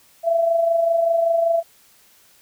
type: tone with amplitude modulation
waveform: sine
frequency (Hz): 669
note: E5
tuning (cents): +25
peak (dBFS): -13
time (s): 0.23-1.63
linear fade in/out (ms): 50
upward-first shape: sine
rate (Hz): 25.2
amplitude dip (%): 50
effects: white hiss -54 dBFS RMS until 2.41 s